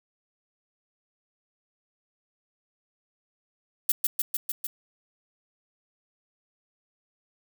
violet noise with echo, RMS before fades -21 dBFS, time 3.89-3.92 s, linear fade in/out 5 ms, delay 150 ms, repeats 5, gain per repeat -2 dB, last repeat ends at 4.67 s, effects none

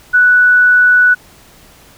sine tone, 1480 Hz, F#6, in tune, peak -5 dBFS, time 0.13-1.15 s, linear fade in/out 20 ms, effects pink hiss -43 dBFS RMS until 1.97 s

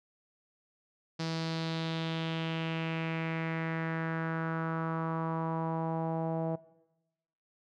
sawtooth tone with low-pass filter sweep, 162.8 Hz, E3, 21 cents flat, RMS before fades -34 dBFS, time 1.19-6.56 s, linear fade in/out 10 ms, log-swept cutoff 4900 to 690 Hz, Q 3.2, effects noise-tail reverb RT60 1.0 s tail -20 dB re dry

